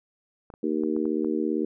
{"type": "clicks", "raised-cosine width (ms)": 1, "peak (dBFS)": -29, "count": 6, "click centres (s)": [0.502, 0.539, 0.836, 0.965, 1.055, 1.246]}
{"type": "harmonic tone", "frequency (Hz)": 77.78, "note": "D#2", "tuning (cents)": 0, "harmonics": [3, 4, 5, 6], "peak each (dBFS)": [-29, -27, -29, -33], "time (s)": [0.63, 1.65], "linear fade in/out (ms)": 5}
{"effects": []}